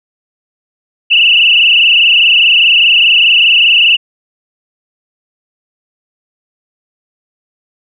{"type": "tone with frequency modulation", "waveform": "sine", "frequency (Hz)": 2794, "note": "F7", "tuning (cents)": 0, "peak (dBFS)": -4, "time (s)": [1.1, 3.97], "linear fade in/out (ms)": 20, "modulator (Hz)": 24.9, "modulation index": 6.5, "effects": []}